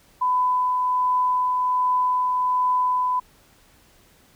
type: tone with tremolo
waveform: sine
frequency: 1002 Hz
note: B5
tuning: 25 cents sharp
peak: -17 dBFS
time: 0.21-3.2 s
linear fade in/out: 10 ms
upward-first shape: triangle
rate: 1.3 Hz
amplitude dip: 25%
effects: pink hiss -56 dBFS RMS until 4.35 s